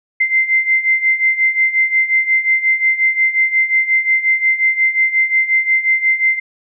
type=beating tone pair; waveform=sine; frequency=2077 / 2082.6 Hz; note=C7 / C7; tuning=-13 / -9 cents; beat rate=5.6 Hz; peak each=-17 / -13 dBFS; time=0.2-6.4 s; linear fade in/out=10 ms; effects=none